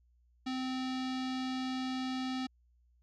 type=tone with low-pass filter; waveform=square; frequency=258.8 Hz; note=C4; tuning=19 cents flat; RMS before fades=-36 dBFS; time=0.46-2.47 s; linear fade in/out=10 ms; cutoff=4400 Hz; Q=2.2; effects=added 60 Hz sine -65 dBFS peak until 3.02 s